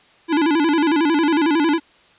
square tone with vibrato, 311.1 Hz, D#4, in tune, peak -15 dBFS, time 0.28-1.8 s, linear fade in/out 50 ms, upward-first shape square, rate 11 Hz, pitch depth 120 cents each way, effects white hiss -52 dBFS RMS until 2.18 s + resampled to 8000 Hz

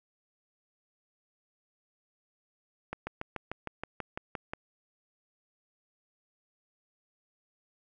slowing click train, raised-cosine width 0.5 ms, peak -20 dBFS, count 11, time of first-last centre 2.93-4.535 s, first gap 140 ms, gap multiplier 1.03, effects none

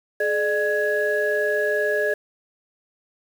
sine tone cluster, 423.6 / 601 / 1672 Hz, G#4 / D5 / G#6, +34 / +40 / +11 cents, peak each -23 dBFS, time 0.2-2.14 s, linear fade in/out 5 ms, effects tanh soft clip ceiling -11 dBFS + 7-bit

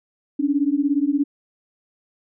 sine beating tone pair, 277.2 / 294.2 Hz, C#4 / D4, 0 / +3 cents, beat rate 17 Hz, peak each -20 / -20 dBFS, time 0.39-1.24 s, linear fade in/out 10 ms, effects none

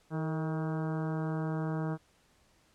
harmonic tone with a mistuned harmonic, 159 Hz, D#3, 38 cents sharp, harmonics 1 / 2 / 3 / 4 / 5 / 6 / 7 / 8 / 9 / 10, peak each -32 / -38 / -42 / -44 / -46 / -48 / -49 / -50 / -51 / -52 dBFS, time 0.1-1.98 s, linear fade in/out 50 ms, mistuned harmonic 3, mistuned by -52 cents, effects pink hiss -67 dBFS RMS until 2.74 s + low-pass 10000 Hz 12 dB/octave

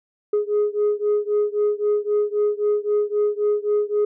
sine beating tone pair, 415.3 / 419.1 Hz, G#4 / G#4, 0 / +16 cents, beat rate 3.8 Hz, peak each -19 / -20 dBFS, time 0.33-4.05 s, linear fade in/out 5 ms, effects tanh soft clip ceiling -14 dBFS

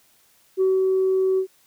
sine tone with ADSR envelope, 378.3 Hz, F#4, 38 cents sharp, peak -14 dBFS, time 0.57-1.47 s, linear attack 41 ms, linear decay 190 ms, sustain -2 dB, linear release 88 ms, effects tanh soft clip ceiling -13 dBFS + white hiss -59 dBFS RMS until 1.66 s

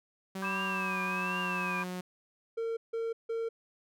sawtooth tone with pitch glide, 190.9 to 181.54 Hz, G3 to F#3, -46 to -33 cents, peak -32 dBFS, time 0.35-2.01 s, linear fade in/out 5 ms, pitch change -87 cents, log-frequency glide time 0.46-1.43 s
sine chord, G major, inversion first, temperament equal with one note detuned, 987.8 / 1174.7 / 1594.5 Hz, B5 / D6 / G6, 0 / 0 / +29 cents, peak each -38 dBFS, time 0.42-1.84 s, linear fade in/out 5 ms
sine tone with vibrato, 2600 Hz, E7, 24 cents flat, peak -35 dBFS, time 0.44-1.83 s, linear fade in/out 10 ms, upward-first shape triangle, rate 1.3 Hz, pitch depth 130 cents each way
triangle tone bursts, 456.2 Hz, A#4, 37 cents flat, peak -29 dBFS, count 3, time 2.57-3.49 s, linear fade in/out 10 ms, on 200 ms, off 160 ms
effects none

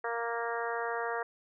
harmonic tone, 233.1 Hz, A#3, in tune, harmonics 2 / 3 / 4 / 5 / 6 / 7 / 8, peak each -36 / -38 / -39 / -40 / -41 / -41 / -42 dBFS, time 0.04-1.23 s, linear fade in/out 5 ms, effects none

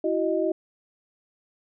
sine tone cluster, 331.2 / 375.7 / 620 Hz, E4 / F#4 / D#5, +8 / +26 / -6 cents, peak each -26 dBFS, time 0.04-0.52 s, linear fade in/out 5 ms, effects none

